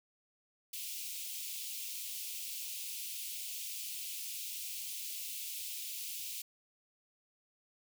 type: high-pass noise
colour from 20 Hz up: white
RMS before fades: -42 dBFS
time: 0.73-6.42 s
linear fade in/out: 5 ms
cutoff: 2400 Hz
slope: 48 dB/octave
effects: none